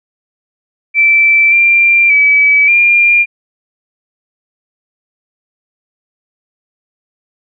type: tone with pitch steps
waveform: sine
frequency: 2330 / 2374 / 2290 / 2399 Hz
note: D7 / D7 / D7 / D7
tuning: -14 / +18 / -44 / +36 cents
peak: -5 dBFS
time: 0.94-3.26 s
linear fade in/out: 50 ms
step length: 580 ms
effects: none